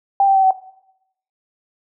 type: tone with pitch steps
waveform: sine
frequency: 790 / 779.6 / 769.3 / 759.1 Hz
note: G5 / G5 / G5 / F#5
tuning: +13 / -10 / -33 / +44 cents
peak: -10 dBFS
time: 0.2-0.508 s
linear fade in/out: 2 ms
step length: 77 ms
effects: noise-tail reverb RT60 0.8 s tail -17 dB re dry